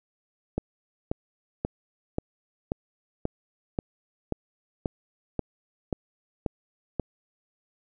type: click train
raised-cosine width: 2 ms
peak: -13 dBFS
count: 13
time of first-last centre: 0.58-6.997 s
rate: 1.87 Hz
effects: none